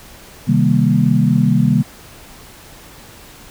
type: chord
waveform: sine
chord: C minor seventh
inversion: none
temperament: equal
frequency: 130.81 / 155.56 / 196 / 233.1 Hz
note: C3 / Eb3 / G3 / Bb3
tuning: 0 / 0 / 0 / 0 cents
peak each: -16 dBFS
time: 0.47-1.83 s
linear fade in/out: 20 ms
effects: pink hiss -40 dBFS RMS until 3.5 s